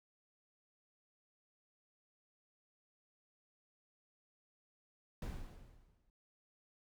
brown noise with exponential decay, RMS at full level -38 dBFS, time 5.22-6.1 s, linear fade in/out 2 ms, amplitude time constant 190 ms, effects none

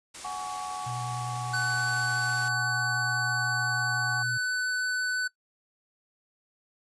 white noise, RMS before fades -41 dBFS, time 0.14-2.49 s, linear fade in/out 10 ms
sine chord, F# suspended second, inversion none, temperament equal with one note detuned, 740 / 830.6 / 1128.1 Hz, F#5 / G#5 / C#6, 0 / 0 / +30 cents, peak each -37 / -38 / -36 dBFS, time 0.24-4.23 s, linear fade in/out 10 ms
sine tone with vibrato, 122.4 Hz, B2, 15 cents flat, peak -34 dBFS, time 0.86-4.38 s, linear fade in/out 10 ms, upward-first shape triangle, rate 10 Hz, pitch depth 22 cents each way
square tone, 1501 Hz, F#6, 24 cents sharp, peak -27 dBFS, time 1.53-5.28 s, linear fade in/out 10 ms
effects noise-tail reverb RT60 0.1 s tail -22 dB re dry + resampled to 22050 Hz

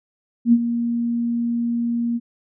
sine tone with ADSR envelope, 235.5 Hz, A#3, 18 cents sharp, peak -8 dBFS, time 0.45-2.2 s, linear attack 76 ms, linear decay 52 ms, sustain -11 dB, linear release 38 ms, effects none

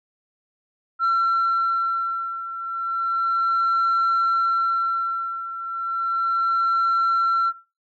sine beating tone pair, 1354 / 1354.33 Hz, E6 / E6, +46 / +46 cents, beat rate 0.33 Hz, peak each -19 / -23 dBFS, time 0.99-7.53 s, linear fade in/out 50 ms, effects noise-tail reverb RT60 0.3 s tail -17 dB re dry + tanh soft clip ceiling -15 dBFS

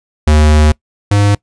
square tone pair in turn, 76 / 101.89 Hz, D#2 / G#2, -40 / -33 cents, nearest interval perfect fourth, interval 507 cents, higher second, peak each -6 / -8 dBFS, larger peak first, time 0.27-0.72 / 1.11-1.35 s, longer first, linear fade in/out 5 ms, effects noise-tail reverb RT60 0.1 s tail -23 dB re dry + resampled to 22050 Hz

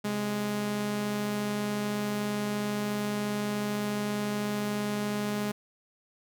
sawtooth tone pair together, 130.81 / 207.6 Hz, C3 / G#3, 0 / 0 cents, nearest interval minor sixth, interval 800 cents, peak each -36 / -25 dBFS, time 0.04-5.52 s, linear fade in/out 10 ms, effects none

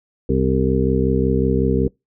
harmonic tone, 65.41 Hz, C2, in tune, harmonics 1 / 2 / 3 / 4 / 6 / 7, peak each -22 / -22 / -22 / -22 / -22 / -22 dBFS, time 0.29-1.88 s, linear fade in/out 5 ms, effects noise-tail reverb RT60 0.2 s tail -25 dB re dry

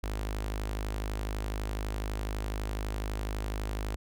sawtooth tone with notch filter, 52 Hz, G#1, 3 cents sharp, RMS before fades -34 dBFS, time 0.03-3.96 s, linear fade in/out 5 ms, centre 150 Hz, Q 1.1, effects none

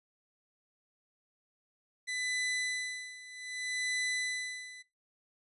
sawtooth tone with tremolo, 2000 Hz, B6, 21 cents sharp, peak -27 dBFS, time 2.07-4.83 s, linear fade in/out 20 ms, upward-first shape sine, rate 0.64 Hz, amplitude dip 85%, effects noise-tail reverb RT60 0.2 s tail -18 dB re dry + resampled to 24000 Hz

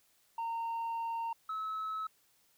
sine tone pair in turn, 919 / 1294.4 Hz, A#5 / E6, -25 / -32 cents, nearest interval tritone, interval 593 cents, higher second, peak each -31 / -33 dBFS, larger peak first, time 0.38-1.33 / 1.49-2.07 s, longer first, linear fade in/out 5 ms, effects tanh soft clip ceiling -33 dBFS + white hiss -70 dBFS RMS until 2.57 s

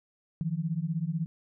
sine beating tone pair, 155.56 / 171.56 Hz, D#3 / F3, 0 / -31 cents, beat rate 16 Hz, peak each -31 dBFS, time 0.41-1.26 s, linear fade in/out 0 ms, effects none

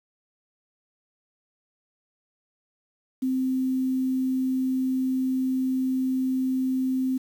sine tone, 260 Hz, C4, 11 cents flat, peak -22 dBFS, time 3.22-7.18 s, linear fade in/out 10 ms, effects 8-bit

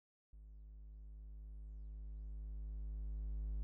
triangle tone with level ramp, 52 Hz, G#1, 3 cents sharp, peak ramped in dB -52 to -36 dBFS, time 0.33-3.63 s, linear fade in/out 0 ms, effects none

